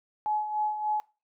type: tone with tremolo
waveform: sine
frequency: 849 Hz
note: G#5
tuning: 38 cents sharp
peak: -24 dBFS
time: 0.26-1 s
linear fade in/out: 0 ms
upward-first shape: sine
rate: 3.4 Hz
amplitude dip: 60%
effects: noise-tail reverb RT60 0.3 s tail -22 dB re dry